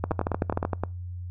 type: two click trains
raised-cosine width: 1 ms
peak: -12 / -11 dBFS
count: 8 / 9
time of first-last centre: 0.11-0.836 / 0.04-0.651 s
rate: 9.64 / 13.1 Hz
effects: noise-tail reverb RT60 0.3 s tail -25 dB re dry + added 89 Hz sine -33 dBFS peak until 1.3 s